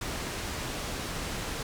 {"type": "low-pass noise", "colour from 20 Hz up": "pink", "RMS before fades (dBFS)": -35, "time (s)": [0.01, 1.63], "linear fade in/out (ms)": 5, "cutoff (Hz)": 8900, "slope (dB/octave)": 12, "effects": []}